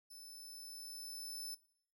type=tone with level ramp; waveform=20% pulse; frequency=5274 Hz; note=E8; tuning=in tune; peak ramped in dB=-47 to -37 dBFS; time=0.1-1.55 s; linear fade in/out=10 ms; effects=noise-tail reverb RT60 0.6 s tail -18 dB re dry